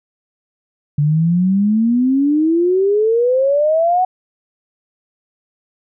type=exponential sweep; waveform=sine; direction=up; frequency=143.4 to 750 Hz; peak=-11 dBFS; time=0.98-4.05 s; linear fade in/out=5 ms; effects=none